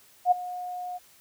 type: tone with ADSR envelope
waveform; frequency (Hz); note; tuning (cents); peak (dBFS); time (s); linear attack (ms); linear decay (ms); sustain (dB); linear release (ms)
sine; 721; F#5; -45; -14; 0.25-0.99; 64; 14; -18; 28
effects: white hiss -57 dBFS RMS until 1.2 s

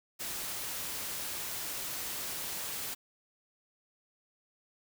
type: noise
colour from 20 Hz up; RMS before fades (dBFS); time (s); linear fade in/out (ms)
white; -38; 0.19-2.95; 20
effects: none

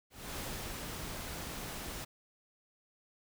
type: noise with ADSR envelope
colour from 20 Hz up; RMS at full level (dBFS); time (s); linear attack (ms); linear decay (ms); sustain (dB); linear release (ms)
pink; -40; 0.1-2.05; 260; 360; -2; 12
effects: none

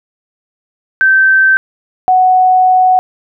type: tone pair in turn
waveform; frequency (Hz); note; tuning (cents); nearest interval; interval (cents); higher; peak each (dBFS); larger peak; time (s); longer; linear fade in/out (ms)
sine; 1551 / 741.3; G6 / F#5; -19 / +3; octave + minor second; 1278; first; -5; neither; 1.01-1.57 / 2.08-2.99; second; 0
effects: none

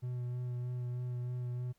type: tone with vibrato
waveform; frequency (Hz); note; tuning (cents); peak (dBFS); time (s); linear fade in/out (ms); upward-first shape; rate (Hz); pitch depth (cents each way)
triangle; 123.47; B2; 0; -33; 0.02-1.73; 20; sine; 3.2; 15
effects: pink hiss -75 dBFS RMS until 1.78 s

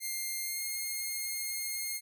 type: tone with pitch glide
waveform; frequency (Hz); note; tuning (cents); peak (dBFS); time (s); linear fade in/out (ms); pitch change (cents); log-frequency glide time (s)
5% pulse; 2111 to 2136; C7 to C7; +15 to +35; -24; 0-2.01; 50; +20; 0.41-0.63
effects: none

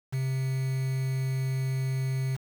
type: tone with quantisation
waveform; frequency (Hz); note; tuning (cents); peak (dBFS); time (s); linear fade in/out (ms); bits
triangle; 132.2; C3; +18; -24; 0.12-2.37; 20; 7
effects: none

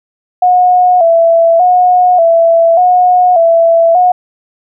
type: tone with vibrato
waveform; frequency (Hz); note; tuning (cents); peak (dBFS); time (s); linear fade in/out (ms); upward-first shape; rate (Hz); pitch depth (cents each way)
sine; 695; F5; -9; -4; 0.42-4.12; 5; square; 0.85; 73
effects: none

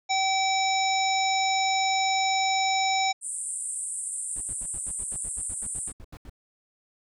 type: harmonic tone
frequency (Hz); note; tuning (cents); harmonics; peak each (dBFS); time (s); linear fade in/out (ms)
768; G5; -36; 1 / 3 / 5 / 7 / 9; -24 / -29 / -31 / -32 / -34; 0.09-3.13; 20
type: band-pass noise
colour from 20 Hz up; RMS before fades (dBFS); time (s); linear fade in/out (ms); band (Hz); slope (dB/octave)
pink; -33; 3.21-5.93; 50; 8100 to 9400; 96
type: noise bursts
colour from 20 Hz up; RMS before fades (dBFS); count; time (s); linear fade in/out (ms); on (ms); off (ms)
brown; -42; 16; 4.36-6.297; 2; 47; 79
effects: none

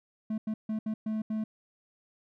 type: tone bursts at uneven times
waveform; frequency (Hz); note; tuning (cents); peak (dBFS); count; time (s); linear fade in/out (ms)
triangle; 217.5; A3; -20; -27; 6; 0.3-0.38 / 0.47-0.54 / 0.69-0.79 / 0.86-0.94 / 1.06-1.22 / 1.3-1.44; 5
effects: none

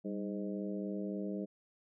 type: harmonic tone with a mistuned harmonic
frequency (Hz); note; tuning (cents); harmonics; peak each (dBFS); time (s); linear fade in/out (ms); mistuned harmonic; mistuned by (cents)
103.7; G#2; -2; 2 / 3 / 4 / 5 / 6; -38 / -42 / -44 / -46 / -48; 0.04-1.46; 20; 2; -87
effects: none

